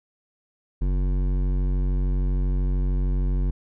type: tone with hard clipping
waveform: sine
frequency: 46.5 Hz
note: F#1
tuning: 9 cents sharp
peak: -22 dBFS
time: 0.81-3.51 s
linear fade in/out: 10 ms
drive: 13 dB
effects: none